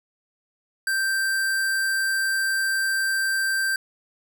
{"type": "tone", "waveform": "square", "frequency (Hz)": 1568, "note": "G6", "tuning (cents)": 0, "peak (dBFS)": -22, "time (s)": [0.87, 3.76], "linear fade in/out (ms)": 2, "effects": []}